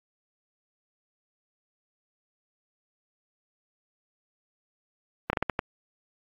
slowing click train, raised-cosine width 0.5 ms, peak -10 dBFS, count 6, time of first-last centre 5.3-5.591 s, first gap 31 ms, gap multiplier 1.32, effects AAC 48 kbps

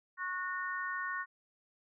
harmonic tone, 366.6 Hz, F#4, 16 cents flat, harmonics 3 / 4 / 5, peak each -39 / -39 / -39 dBFS, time 0.17-1.26 s, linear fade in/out 50 ms, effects none

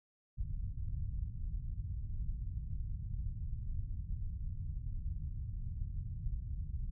pink low-pass noise, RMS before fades -39 dBFS, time 0.37-6.91 s, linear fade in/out 10 ms, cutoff 120 Hz, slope 24 dB/octave, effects none

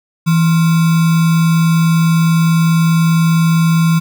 sine tone with sample-and-hold, 164.81 Hz, E3, in tune, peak -8 dBFS, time 0.26-4 s, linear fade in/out 20 ms, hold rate 1225 Hz, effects none

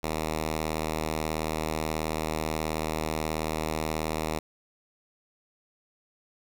5% pulse tone, 78.5 Hz, D#2, 16 cents sharp, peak -17 dBFS, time 0.03-4.39 s, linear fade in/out 5 ms, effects none

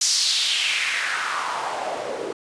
white noise with band-pass filter sweep, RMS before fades -24 dBFS, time 0.01-2.33 s, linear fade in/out 5 ms, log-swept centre 5900 to 400 Hz, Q 3, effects resampled to 22050 Hz

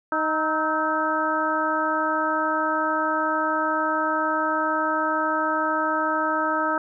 harmonic tone with a mistuned harmonic, 311.1 Hz, D#4, in tune, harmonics 1 / 2 / 3 / 4 / 5, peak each -29 / -28 / -27 / -25 / -28 dBFS, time 0.12-6.78 s, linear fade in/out 2 ms, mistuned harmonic 4, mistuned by +61 cents, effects none

